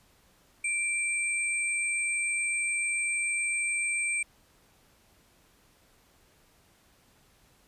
sine tone pair together, 2349 / 8371 Hz, D7 / C9, 0 / 0 cents, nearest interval octave + minor seventh, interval 2200 cents, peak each -28 / -32 dBFS, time 0.64-4.23 s, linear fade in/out 5 ms, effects pink hiss -63 dBFS RMS until 7.67 s + resampled to 32000 Hz

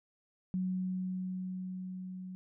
sine tone with level ramp, 185 Hz, F#3, in tune, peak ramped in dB -30 to -41 dBFS, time 0.54-2.35 s, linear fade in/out 0 ms, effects none

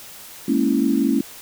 sine chord, A# half-diminished seventh, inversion third, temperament equal with one note detuned, 207.1 / 233.1 / 277.2 / 329.6 Hz, G#3 / A#3 / C#4 / E4, -5 / 0 / 0 / 0 cents, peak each -24 / -21 / -19 / -23 dBFS, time 0.48-1.21 s, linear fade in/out 5 ms, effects white hiss -40 dBFS RMS until 1.41 s

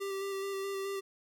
square tone with vibrato, 392 Hz, G4, in tune, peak -35 dBFS, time 0-1.01 s, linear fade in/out 20 ms, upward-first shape square, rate 4.7 Hz, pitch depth 14 cents each way, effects none

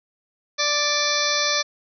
harmonic tone with a mistuned harmonic, 587.3 Hz, D5, in tune, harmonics 1 / 2 / 3 / 4 / 6 / 7 / 8 / 9 / 10, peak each -28 / -28 / -28 / -28 / -28 / -28 / -28 / -28 / -28 dBFS, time 0.58-1.63 s, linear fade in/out 20 ms, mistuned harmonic 8, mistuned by -35 cents, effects none

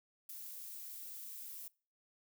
violet noise with ADSR envelope, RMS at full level -45 dBFS, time 0.29-1.68 s, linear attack 4 ms, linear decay 15 ms, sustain -3 dB, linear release 4 ms, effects noise-tail reverb RT60 0.4 s tail -24 dB re dry

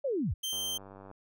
sine linear sweep, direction down, 587.3 to 49 Hz, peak -28 dBFS, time 0.04-0.34 s, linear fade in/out 10 ms
sawtooth tone, 3136 Hz, G7, in tune, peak -29 dBFS, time 0.43-0.78 s, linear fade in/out 10 ms
click train, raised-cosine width 1 ms, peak -35 dBFS, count 58, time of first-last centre 0.53-1.113 s, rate 97.7 Hz
effects none

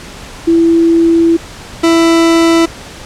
sine / 40% pulse tone pair in turn, 332.8 / 331.5 Hz, E4 / E4, +17 / +10 cents, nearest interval unison, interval 7 cents, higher first, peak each -5 dBFS, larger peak neither, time 0.47-1.37 / 1.83-2.66 s, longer first, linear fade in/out 10 ms, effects pink hiss -30 dBFS RMS until 3.05 s + low-pass 8000 Hz 12 dB/octave

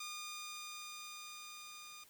10% pulse tone with level ramp, 1216 Hz, D#6, 40 cents flat, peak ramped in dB -35 to -43 dBFS, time 0-2.04 s, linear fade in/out 5 ms, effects white hiss -64 dBFS RMS until 2.09 s

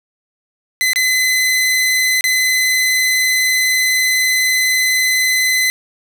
sawtooth tone with dropouts, 2028 Hz, B6, 45 cents sharp, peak -9 dBFS, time 0.81-5.7 s, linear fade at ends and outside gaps 0 ms, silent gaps 0.933-0.959 / 2.209-2.241 s, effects none

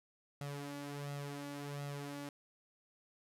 sawtooth tone with flanger, 143 Hz, D3, 46 cents flat, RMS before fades -44 dBFS, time 0.41-2.29 s, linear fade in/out 2 ms, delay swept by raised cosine 1.5 to 3.5 ms, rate 1.4 Hz, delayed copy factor +0.6, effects resampled to 32000 Hz + 11-bit

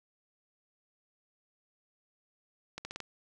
accelerating click train, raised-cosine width 0.2 ms, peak -22 dBFS, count 5, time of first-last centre 2.78-3.003 s, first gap 70 ms, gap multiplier 0.85, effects none

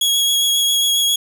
sawtooth tone with vibrato, 3322 Hz, G#7, in tune, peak -11 dBFS, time 0.01-1.16 s, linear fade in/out 5 ms, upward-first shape triangle, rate 7.4 Hz, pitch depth 17 cents each way, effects none

